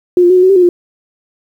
sine tone with pitch steps, 357.9 / 350.5 / 368.7 / 363.8 / 373.9 / 391.6 / 361.4 / 351.6 Hz, F4 / F4 / F#4 / F#4 / F#4 / G4 / F#4 / F4, +42 / +6 / -6 / -29 / +18 / -2 / -41 / +12 cents, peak -4 dBFS, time 0.17-0.69 s, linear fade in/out 2 ms, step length 65 ms, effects 7-bit

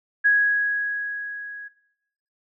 sine tone with level ramp, 1661.2 Hz, G#6, in tune, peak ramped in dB -13 to -34 dBFS, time 0.24-1.69 s, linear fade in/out 20 ms, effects noise-tail reverb RT60 0.8 s tail -18 dB re dry

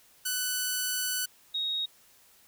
5% pulse / sine tone pair in turn, 1493 / 3762 Hz, F#6 / A#7, +15 / +15 cents, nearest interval octave + major third, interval 1600 cents, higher second, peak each -17 / -28 dBFS, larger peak first, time 0.25-1.26 / 1.54-1.86 s, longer first, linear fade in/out 10 ms, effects white hiss -60 dBFS RMS until 2.47 s

